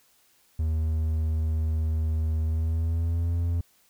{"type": "tone with pitch glide", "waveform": "triangle", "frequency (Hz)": [79.1, 85.27], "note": ["D#2", "F2"], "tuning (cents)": [29, -41], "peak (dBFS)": -21, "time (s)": [0.59, 3.61], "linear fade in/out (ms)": 5, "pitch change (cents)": 130, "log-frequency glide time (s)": [2.43, 3.36], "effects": ["white hiss -63 dBFS RMS until 3.89 s"]}